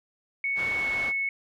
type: tone with pitch glide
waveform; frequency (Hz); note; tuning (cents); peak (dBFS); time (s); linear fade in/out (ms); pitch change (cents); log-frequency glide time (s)
sine; 2217 to 2202; C#7 to C#7; 0 to -12; -25; 0.44-1.29; 2; -12; 0.77-0.85
type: low-pass noise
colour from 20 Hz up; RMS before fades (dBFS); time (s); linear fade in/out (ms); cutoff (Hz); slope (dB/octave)
white; -38; 0.55-1.13; 50; 1900; 12
effects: none